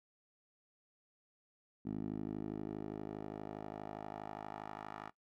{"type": "tone with band-pass filter sweep", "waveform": "10% pulse", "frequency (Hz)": 52.4, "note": "G#1", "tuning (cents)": 16, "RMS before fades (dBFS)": -44, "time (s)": [1.85, 5.1], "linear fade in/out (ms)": 10, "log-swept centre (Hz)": [250, 1100], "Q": 1.8, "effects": ["noise-tail reverb RT60 0.1 s tail -17 dB re dry"]}